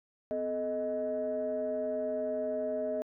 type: tone cluster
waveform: sine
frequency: 254.3 / 433.8 / 625 Hz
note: C4 / A4 / D#5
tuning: -49 / -25 / +8 cents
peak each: -38 / -36 / -31 dBFS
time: 0.31-3.02 s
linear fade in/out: 0 ms
effects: tanh soft clip ceiling -24 dBFS